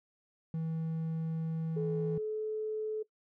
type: tone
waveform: triangle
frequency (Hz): 161.7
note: E3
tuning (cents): -33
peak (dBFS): -30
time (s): 0.54-2.18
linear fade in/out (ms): 2
type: tone with pitch glide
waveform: sine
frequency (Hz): 428.1 to 432.1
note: A4 to A4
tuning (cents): -47 to -31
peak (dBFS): -32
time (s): 1.76-3.03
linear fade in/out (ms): 10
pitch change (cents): +16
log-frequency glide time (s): 1.95-2.46
effects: noise-tail reverb RT60 0.1 s tail -20 dB re dry + tanh soft clip ceiling -21 dBFS